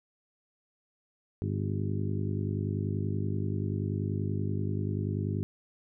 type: harmonic tone with a mistuned harmonic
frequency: 50.4 Hz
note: G1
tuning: 49 cents sharp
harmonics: 2 / 3 / 4 / 5 / 6 / 7 / 8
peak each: -31 / -35 / -37 / -39 / -41 / -42 / -43 dBFS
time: 1.42-5.43 s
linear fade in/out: 0 ms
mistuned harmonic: 7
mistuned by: +49 cents
effects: none